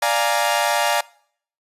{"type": "chord", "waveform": "sawtooth", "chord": "Bb dominant seventh", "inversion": "first", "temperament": "equal", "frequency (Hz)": [587.3, 698.5, 830.6, 932.3], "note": ["D5", "F5", "Ab5", "Bb5"], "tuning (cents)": [0, 0, 0, 0], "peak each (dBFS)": -19, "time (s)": [0.02, 1.01], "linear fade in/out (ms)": 5, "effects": ["noise-tail reverb RT60 0.6 s tail -23 dB re dry", "resampled to 32000 Hz"]}